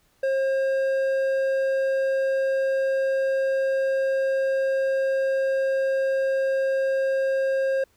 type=tone with hard clipping; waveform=sine; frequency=536 Hz; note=C5; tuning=42 cents sharp; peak=-22 dBFS; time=0.23-7.84 s; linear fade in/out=5 ms; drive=6 dB; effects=pink hiss -64 dBFS RMS until 7.96 s